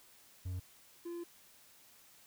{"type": "tone pair in turn", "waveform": "triangle", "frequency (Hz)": [91, 343.6], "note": ["F#2", "F4"], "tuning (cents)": [-28, -28], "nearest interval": "octave + major seventh", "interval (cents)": 2300, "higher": "second", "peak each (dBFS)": [-35, -38], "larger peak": "first", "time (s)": [[0.45, 0.6], [1.05, 1.24]], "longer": "second", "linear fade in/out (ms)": 10, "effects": ["white hiss -62 dBFS RMS until 2.26 s"]}